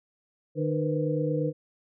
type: tone cluster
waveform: sine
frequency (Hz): 152.2 / 303.4 / 475.2 / 504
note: D#3 / D#4 / A#4 / B4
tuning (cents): -38 / -44 / +33 / +35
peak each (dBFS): -28 / -31 / -31 / -31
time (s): 0.55-1.53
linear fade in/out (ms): 50
effects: none